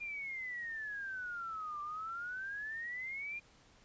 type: exponential two-way sweep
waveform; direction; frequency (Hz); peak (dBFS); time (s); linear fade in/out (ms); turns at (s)
sine; down then up; 2425 to 1174.7 to 2425; -39; 0-3.4; 20; 1.81
effects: pink hiss -64 dBFS RMS until 3.84 s + resampled to 16000 Hz